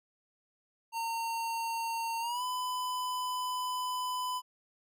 square tone with pitch glide, 915 to 1003.6 Hz, A#5 to B5, -32 to +28 cents, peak -33 dBFS, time 0.92-4.42 s, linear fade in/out 50 ms, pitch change +160 cents, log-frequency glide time 2.2-2.43 s, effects none

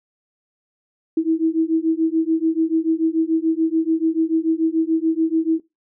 sine beating tone pair, 320 / 326.9 Hz, D#4 / E4, +49 / -14 cents, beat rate 6.9 Hz, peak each -19 dBFS, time 1.17-5.6 s, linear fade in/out 5 ms, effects noise-tail reverb RT60 0.2 s tail -19 dB re dry

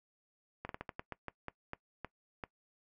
slowing click train, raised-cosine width 0.5 ms, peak -25 dBFS, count 12, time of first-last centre 0.65-2.438 s, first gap 42 ms, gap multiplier 1.25, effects noise-tail reverb RT60 0.1 s tail -20 dB re dry

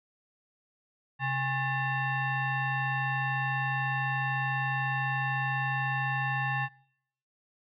sine tone with frequency modulation, 817 Hz, G#5, 29 cents flat, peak -27 dBFS, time 1.19-6.69 s, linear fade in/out 50 ms, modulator 950 Hz, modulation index 1.6, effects noise-tail reverb RT60 0.8 s tail -25 dB re dry

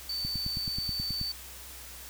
triangle tone, 4547 Hz, C#8, 43 cents sharp, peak -30 dBFS, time 0.09-1.32 s, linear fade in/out 5 ms
click train, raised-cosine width 5 ms, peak -24 dBFS, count 10, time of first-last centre 0.25-1.214 s, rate 9.34 Hz
effects added 63 Hz sine -50 dBFS peak until 2.09 s + white hiss -46 dBFS RMS until 2.09 s

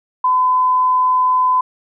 sine tone, 1013 Hz, B5, 44 cents sharp, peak -11 dBFS, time 0.24-1.61 s, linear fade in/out 5 ms, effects none

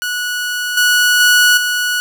sawtooth tone with level steps, 1468 Hz, F#6, 14 cents flat, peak -14 / -6 / -4 / -11 dBFS, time 0.02-2 s, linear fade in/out 0 ms, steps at 0.77 / 1.2 / 1.57 s, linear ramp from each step 5 ms, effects none

